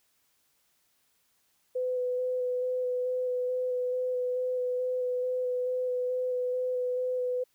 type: tone with vibrato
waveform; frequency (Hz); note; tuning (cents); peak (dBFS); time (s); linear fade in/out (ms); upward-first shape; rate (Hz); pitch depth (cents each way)
sine; 502; B4; +28; -27; 1.75-7.44; 10; square; 2.3; 11
effects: white hiss -71 dBFS RMS until 7.54 s